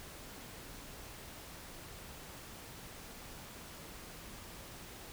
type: silence
effects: pink hiss -50 dBFS RMS until 5.12 s